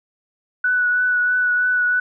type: tone with vibrato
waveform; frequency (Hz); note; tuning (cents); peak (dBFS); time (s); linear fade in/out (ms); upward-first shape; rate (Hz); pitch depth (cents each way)
sine; 1480; F#6; 0; -15; 0.64-2; 5; triangle; 3.1; 20
effects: none